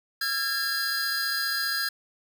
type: tone cluster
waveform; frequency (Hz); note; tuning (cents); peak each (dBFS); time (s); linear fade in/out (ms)
45% pulse; 1354 / 1633 / 1778 / 4151 / 4864; E6 / G#6 / A6 / C8 / D#8; +46 / -30 / +18 / -15 / -40; -37 / -29 / -38 / -33 / -30; 0.21-1.89; 5
effects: none